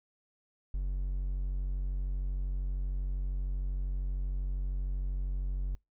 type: tone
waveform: triangle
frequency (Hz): 46.42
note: F#1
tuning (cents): +6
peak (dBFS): -28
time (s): 0.74-5.75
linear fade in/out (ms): 0
effects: noise-tail reverb RT60 0.2 s tail -26 dB re dry